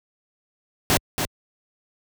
pink noise with echo, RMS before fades -18 dBFS, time 0.9-0.97 s, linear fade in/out 0 ms, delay 280 ms, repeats 1, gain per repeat -6 dB, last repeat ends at 1.25 s, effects high-pass 60 Hz 12 dB/octave

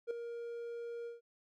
triangle tone with ADSR envelope, 470 Hz, A#4, 14 cents sharp, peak -29 dBFS, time 0.07-1.21 s, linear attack 38 ms, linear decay 3 ms, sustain -9 dB, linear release 150 ms, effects MP3 64 kbps

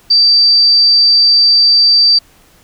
sine tone, 4657 Hz, D8, 15 cents flat, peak -5 dBFS, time 0.1-2.19 s, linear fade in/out 10 ms, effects pink hiss -47 dBFS RMS until 2.63 s

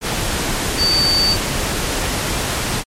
sine tone in noise, 4584 Hz, D8, 43 cents flat, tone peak -13 dBFS, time 0.77-1.37 s, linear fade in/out 50 ms, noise pink, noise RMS -20 dBFS, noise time 0.01-2.84 s, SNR +4 dB, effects low-pass 11000 Hz 12 dB/octave + MP3 64 kbps

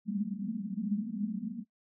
white band-pass noise, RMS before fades -35 dBFS, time 0.05-1.65 s, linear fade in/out 50 ms, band 190 to 230 Hz, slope 96 dB/octave, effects noise-tail reverb RT60 0.1 s tail -22 dB re dry

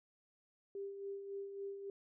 sine tone with tremolo, 396.6 Hz, G4, 20 cents sharp, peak -40 dBFS, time 0.75-1.9 s, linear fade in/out 2 ms, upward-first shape sine, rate 3.6 Hz, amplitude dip 50%, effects none

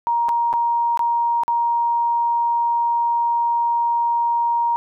sine tone with dropouts, 940 Hz, A#5, 14 cents sharp, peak -16 dBFS, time 0.07-4.76 s, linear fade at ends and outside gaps 0 ms, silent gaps 0.286-0.291 / 0.529-0.537 / 0.974-0.993 / 1.435-1.48 s, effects none

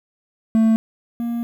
triangle tone pair in turn, 222.8 / 235.2 Hz, A3 / A#3, +22 / +16 cents, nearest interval minor second, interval 94 cents, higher second, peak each -10 / -19 dBFS, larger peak first, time 0.55-0.76 / 1.2-1.43 s, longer second, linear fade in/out 0 ms, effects 8-bit

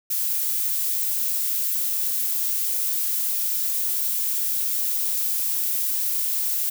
violet noise, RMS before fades -24 dBFS, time 0.1-6.7 s, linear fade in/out 10 ms, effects none

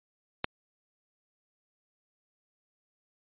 click, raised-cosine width 0.3 ms, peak -11 dBFS, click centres 0.444 s, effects resampled to 8000 Hz

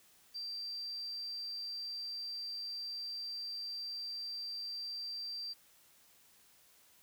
sine tone, 4699 Hz, D8, in tune, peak -39 dBFS, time 0.34-5.54 s, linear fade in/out 20 ms, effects white hiss -65 dBFS RMS until 7.02 s

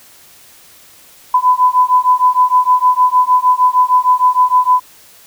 sine beating tone pair, 1000 / 1006.5 Hz, B5 / B5, +21 / +33 cents, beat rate 6.5 Hz, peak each -11 dBFS, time 1.34-4.8 s, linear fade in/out 5 ms, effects white hiss -43 dBFS RMS until 5.26 s

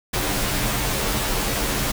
pink noise with comb filter, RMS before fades -23 dBFS, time 0.13-1.92 s, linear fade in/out 10 ms, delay 12 ms, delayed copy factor -0.9, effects none

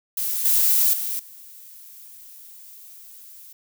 violet noise with level steps, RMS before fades -25 / -18 / -27 / -44 dBFS, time 0.17-3.53 s, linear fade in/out 5 ms, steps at 0.45 / 0.93 / 1.19 s, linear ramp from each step 5 ms, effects none

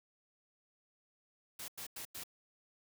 white noise bursts, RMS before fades -45 dBFS, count 4, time 1.59-2.237 s, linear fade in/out 5 ms, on 92 ms, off 93 ms, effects none

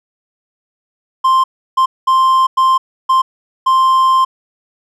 triangle tone bursts at uneven times, 1050 Hz, C6, 6 cents sharp, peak -6 dBFS, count 6, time 1.24-1.44 / 1.77-1.86 / 2.07-2.47 / 2.57-2.78 / 3.09-3.22 / 3.66-4.25 s, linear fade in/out 10 ms, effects none

